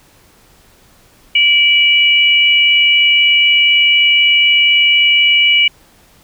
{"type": "tone pair together", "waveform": "sine", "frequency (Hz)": [2319, 2926], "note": ["D7", "F#7"], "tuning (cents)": [-22, -20], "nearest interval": "major third", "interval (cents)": 402, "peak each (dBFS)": -10, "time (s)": [1.35, 5.68], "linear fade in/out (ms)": 5, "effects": ["pink hiss -48 dBFS RMS until 6.23 s"]}